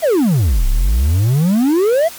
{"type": "exponential two-way sweep", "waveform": "triangle", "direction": "down then up", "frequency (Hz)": [698.5, 31.25, 698.5], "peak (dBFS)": -8, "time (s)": [0.02, 2.09], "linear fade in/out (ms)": 20, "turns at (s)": 0.67, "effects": ["white hiss -33 dBFS RMS until 2.18 s", "MP3 96 kbps"]}